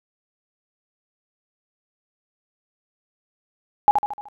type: tone with echo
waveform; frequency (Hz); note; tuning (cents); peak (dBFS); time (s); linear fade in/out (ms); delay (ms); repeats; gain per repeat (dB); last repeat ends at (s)
sine; 830.6; G#5; 0; -8; 3.88-3.91; 0; 75; 5; -6; 4.285
effects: none